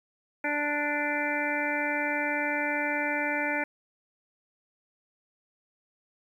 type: harmonic tone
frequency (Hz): 293.7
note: D4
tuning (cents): 0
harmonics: 1 / 2 / 3 / 5 / 6 / 7 / 8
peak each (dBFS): -34 / -34 / -34 / -34 / -34 / -34 / -34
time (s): 0.44-3.64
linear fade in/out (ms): 5
effects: 10-bit